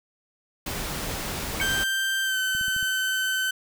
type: noise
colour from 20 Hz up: pink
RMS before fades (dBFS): -31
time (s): 0.66-1.84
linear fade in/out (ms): 5
type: tone with exponential decay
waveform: sine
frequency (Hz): 2231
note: C#7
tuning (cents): +11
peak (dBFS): -22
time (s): 1.6-1.69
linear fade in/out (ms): 0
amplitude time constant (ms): 19
type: tone with pitch glide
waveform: 30% pulse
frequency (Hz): 1568 to 1529.5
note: G6 to G6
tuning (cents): 0 to -43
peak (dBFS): -21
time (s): 1.61-3.51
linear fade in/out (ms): 5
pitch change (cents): -43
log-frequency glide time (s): 2.23-2.38
type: clicks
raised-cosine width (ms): 5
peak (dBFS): -29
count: 5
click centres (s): 2.55 / 2.612 / 2.682 / 2.764 / 2.828
effects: none